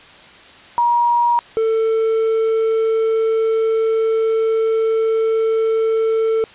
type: tone pair in turn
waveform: sine / triangle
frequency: 952 / 445.9 Hz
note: A#5 / A4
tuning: +36 / +23 cents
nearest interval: octave + minor second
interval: 1313 cents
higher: first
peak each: -12 dBFS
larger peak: neither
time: 0.78-1.39 / 1.57-6.44 s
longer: second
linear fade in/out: 0 ms
effects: white hiss -42 dBFS RMS until 6.54 s + resampled to 8000 Hz